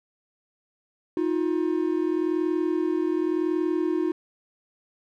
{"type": "tone pair together", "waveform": "triangle", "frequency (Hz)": [315.8, 356.7], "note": ["D#4", "F4"], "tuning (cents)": [26, 37], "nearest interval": "major second", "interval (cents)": 211, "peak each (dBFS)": -23, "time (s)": [1.17, 4.12], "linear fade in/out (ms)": 2, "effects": []}